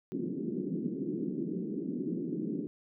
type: band-pass noise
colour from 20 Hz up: white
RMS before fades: -35 dBFS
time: 0.12-2.67 s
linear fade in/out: 0 ms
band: 160 to 370 Hz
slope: 48 dB/octave
effects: none